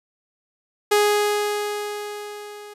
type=tone with level ramp; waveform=sawtooth; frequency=415.3 Hz; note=G#4; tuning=in tune; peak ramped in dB=-10 to -34 dBFS; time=0.91-2.74 s; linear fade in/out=10 ms; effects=resampled to 32000 Hz